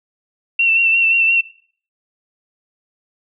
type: tone with vibrato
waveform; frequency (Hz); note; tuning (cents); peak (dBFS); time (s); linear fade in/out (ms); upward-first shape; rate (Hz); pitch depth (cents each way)
sine; 2705; E7; +44; -11; 0.59-1.41; 5; sine; 5.7; 32
effects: noise-tail reverb RT60 0.5 s tail -20 dB re dry